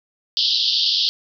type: band-pass noise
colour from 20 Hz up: white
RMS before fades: -19 dBFS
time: 0.37-1.09 s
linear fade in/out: 0 ms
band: 3000 to 5100 Hz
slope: 96 dB/octave
effects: none